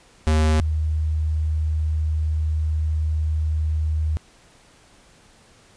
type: tone pair in turn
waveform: square / sine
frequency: 77.78 / 77.78 Hz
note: D#2 / D#2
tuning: 0 / 0 cents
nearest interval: unison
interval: 0 cents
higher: neither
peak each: -16 / -19 dBFS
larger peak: first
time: 0.27-0.6 / 0.6-4.17 s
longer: second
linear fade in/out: 0 ms
effects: pink hiss -53 dBFS RMS until 5.76 s + resampled to 22050 Hz